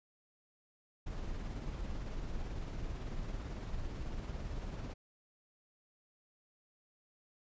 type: noise with tremolo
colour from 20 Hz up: brown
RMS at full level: -39 dBFS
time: 1.06-4.94 s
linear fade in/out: 10 ms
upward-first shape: sine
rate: 18 Hz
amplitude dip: 30%
effects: resampled to 16000 Hz